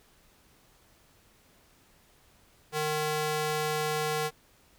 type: tone with high-pass filter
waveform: square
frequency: 153.2 Hz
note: D#3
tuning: 27 cents flat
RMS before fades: -30 dBFS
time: 2.72-4.31 s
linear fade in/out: 50 ms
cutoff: 400 Hz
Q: 0.78
effects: pink hiss -62 dBFS RMS until 4.78 s